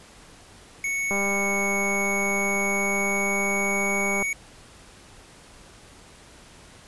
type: tone with pitch glide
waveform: square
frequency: 2217 to 2234 Hz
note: C#7 to C#7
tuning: 0 to +13 cents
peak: -25 dBFS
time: 0.84-4.33 s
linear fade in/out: 2 ms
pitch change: +13 cents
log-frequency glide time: 1.46-3.95 s
type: click train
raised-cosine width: 1 ms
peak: -16 dBFS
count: 621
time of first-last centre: 1.11-4.226 s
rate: 199 Hz
effects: pink hiss -49 dBFS RMS until 6.87 s + resampled to 24000 Hz